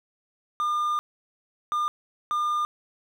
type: tone bursts at uneven times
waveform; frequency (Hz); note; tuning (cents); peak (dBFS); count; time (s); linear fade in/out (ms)
triangle; 1206; D6; +46; -21; 3; 0.6-0.99 / 1.72-1.88 / 2.31-2.65; 0
effects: none